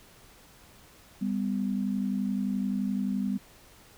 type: tone pair together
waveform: sine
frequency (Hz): 198.7 / 250.3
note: G3 / B3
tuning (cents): +24 / +23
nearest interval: major third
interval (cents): 399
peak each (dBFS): -28 / -31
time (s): 1.21-3.38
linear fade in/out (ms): 10
effects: pink hiss -55 dBFS RMS until 3.97 s